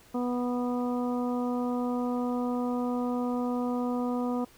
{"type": "harmonic tone", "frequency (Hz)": 245.8, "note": "B3", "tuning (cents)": -8, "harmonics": [1, 2, 3, 4, 5], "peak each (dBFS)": [-28, -34, -38, -40, -42], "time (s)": [0.14, 4.45], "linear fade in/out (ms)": 10, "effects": ["pink hiss -57 dBFS RMS until 4.57 s"]}